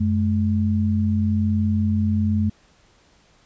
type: tone pair together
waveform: sine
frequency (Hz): 92.49 / 213.6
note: F#2 / G#3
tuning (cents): 0 / +49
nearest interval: octave + major second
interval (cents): 1449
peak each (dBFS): -20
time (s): 0-2.5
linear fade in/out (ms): 10
effects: pink hiss -57 dBFS RMS until 3.45 s + resampled to 16000 Hz